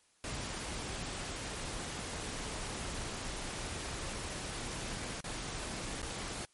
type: noise with dropouts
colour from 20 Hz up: pink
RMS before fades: -40 dBFS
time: 0.24-6.45 s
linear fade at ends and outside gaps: 0 ms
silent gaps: 5.205-5.242 / 6.018-6.028 s
effects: white hiss -69 dBFS RMS until 6.53 s + MP3 48 kbps